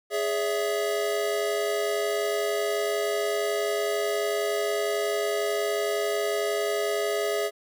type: chord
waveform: square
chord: C# minor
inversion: second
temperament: equal with one note detuned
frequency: 415.3 / 568.3 / 659.3 Hz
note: G#4 / C#5 / E5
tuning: 0 / +43 / 0 cents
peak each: -28 / -33 / -30 dBFS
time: 0.1-7.51 s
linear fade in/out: 50 ms
effects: none